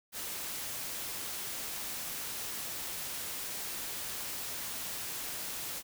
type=noise; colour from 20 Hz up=white; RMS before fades=-39 dBFS; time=0.12-5.83 s; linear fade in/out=50 ms; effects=none